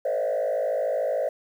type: tone with frequency modulation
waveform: sine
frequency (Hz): 579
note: D5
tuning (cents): -25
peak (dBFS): -21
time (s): 0.05-1.29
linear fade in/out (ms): 5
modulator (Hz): 53.6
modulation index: 1.6
effects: tanh soft clip ceiling -20 dBFS + 9-bit